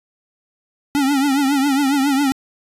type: tone with vibrato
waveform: square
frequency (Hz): 277.2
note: C#4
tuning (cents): 0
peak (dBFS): -15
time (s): 0.95-2.32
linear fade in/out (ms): 0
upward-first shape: triangle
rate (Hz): 7.3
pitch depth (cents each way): 110
effects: resampled to 32000 Hz